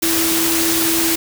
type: tone in noise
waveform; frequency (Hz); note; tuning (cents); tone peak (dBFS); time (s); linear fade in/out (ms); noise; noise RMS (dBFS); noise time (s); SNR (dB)
sine; 329.6; E4; 0; -19; 0.02-1.16; 10; white; -18; 0.02-1.16; -4
effects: none